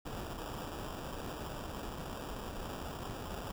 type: noise with sample-and-hold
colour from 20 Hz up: pink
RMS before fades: -42 dBFS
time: 0.05-3.52 s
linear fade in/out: 10 ms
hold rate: 2100 Hz
effects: none